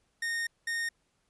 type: tone bursts at uneven times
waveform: 45% pulse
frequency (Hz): 1845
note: A#6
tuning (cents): -18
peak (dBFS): -30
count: 2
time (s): 0.22-0.47 / 0.67-0.89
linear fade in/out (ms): 5
effects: pink hiss -74 dBFS RMS until 1.29 s + resampled to 24000 Hz